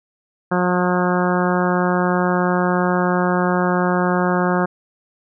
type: harmonic tone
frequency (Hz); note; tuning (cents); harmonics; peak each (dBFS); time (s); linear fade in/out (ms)
179.7; F3; +50; 1 / 2 / 3 / 4 / 5 / 6 / 7 / 8 / 9; -19 / -22 / -24 / -25 / -26 / -27 / -27 / -28 / -29; 0.51-4.66; 10
effects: none